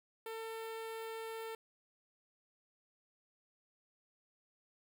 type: tone with notch filter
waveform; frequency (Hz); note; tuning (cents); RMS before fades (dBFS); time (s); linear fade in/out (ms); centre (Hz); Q
sawtooth; 448.7; A4; +34; -44; 0.26-1.55; 2; 5900; 1.5
effects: none